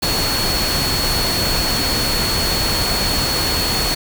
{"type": "tone in noise", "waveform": "sine", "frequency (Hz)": 4370, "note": "C#8", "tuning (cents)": -26, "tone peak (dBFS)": -20, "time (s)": [0.02, 3.95], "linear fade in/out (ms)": 10, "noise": "pink", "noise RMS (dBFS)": -20, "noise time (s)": [0.02, 3.95], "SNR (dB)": -3, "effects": []}